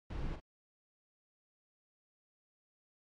brown noise with echo, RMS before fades -39 dBFS, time 0.1-0.36 s, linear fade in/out 5 ms, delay 42 ms, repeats 1, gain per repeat -8 dB, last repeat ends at 0.402 s, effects low-pass 4000 Hz 12 dB/octave + MP3 64 kbps

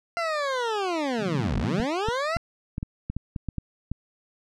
20% pulse linear two-way sweep, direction down then up, 691 to 41.2 to 691 Hz, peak -20 dBFS, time 0.17-2.37 s, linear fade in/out 0 ms, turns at 1.58 s
pink band-pass noise, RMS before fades -31 dBFS, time 1.18-1.86 s, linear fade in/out 50 ms, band 130 to 250 Hz, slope 96 dB/octave
clicks, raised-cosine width 5 ms, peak -17 dBFS, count 11, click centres 1.8 / 2.086 / 2.366 / 2.781 / 2.829 / 3.1 / 3.166 / 3.362 / 3.487 / 3.583 / 3.916 s
effects low-pass 5000 Hz 12 dB/octave

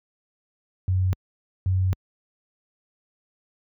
sine tone pair in turn, 92.9 / 93.36 Hz, F#2 / F#2, +7 / +16 cents, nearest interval unison, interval 9 cents, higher second, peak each -18 dBFS, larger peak neither, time 0.88-1.13 / 1.66-1.93 s, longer second, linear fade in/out 0 ms, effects high-pass 60 Hz 12 dB/octave

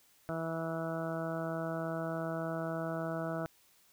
harmonic tone, 163.4 Hz, E3, 15 cents flat, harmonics 1 / 2 / 3 / 4 / 5 / 6 / 7 / 8 / 9, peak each -39 / -41 / -44 / -38 / -50 / -51 / -51 / -45 / -47 dBFS, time 0.29-3.46 s, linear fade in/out 0 ms, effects white hiss -66 dBFS RMS until 3.92 s

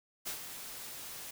white noise with ADSR envelope, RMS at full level -37 dBFS, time 0.25-1.31 s, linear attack 25 ms, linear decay 100 ms, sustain -8 dB, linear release 6 ms, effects none

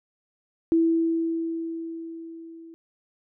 sine tone with level ramp, 329.4 Hz, E4, 1 cent flat, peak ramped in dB -16 to -42 dBFS, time 0.72-2.74 s, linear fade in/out 0 ms, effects none

